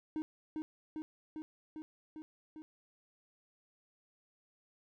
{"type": "tone with echo", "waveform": "triangle", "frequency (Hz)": 310.7, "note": "D#4", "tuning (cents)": -2, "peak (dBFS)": -32, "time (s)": [0.16, 0.22], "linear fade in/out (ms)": 0, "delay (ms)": 400, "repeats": 6, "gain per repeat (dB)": -2, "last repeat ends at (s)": 2.62, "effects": []}